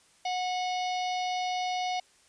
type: harmonic tone with a mistuned harmonic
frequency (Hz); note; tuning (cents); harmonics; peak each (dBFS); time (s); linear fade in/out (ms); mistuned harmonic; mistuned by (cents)
731; F#5; -21; 1 / 3 / 4 / 5 / 6 / 7 / 8; -29 / -39 / -41 / -43 / -45 / -46 / -47; 0.25-2; 5; 7; -32
effects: white hiss -62 dBFS RMS until 2.28 s + resampled to 22050 Hz